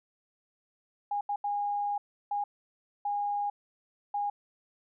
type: tone bursts at uneven times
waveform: sine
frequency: 818 Hz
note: G#5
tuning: 26 cents flat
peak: -28 dBFS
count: 6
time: 1.11-1.21 / 1.29-1.36 / 1.44-1.98 / 2.31-2.44 / 3.05-3.5 / 4.14-4.3 s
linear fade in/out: 5 ms
effects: none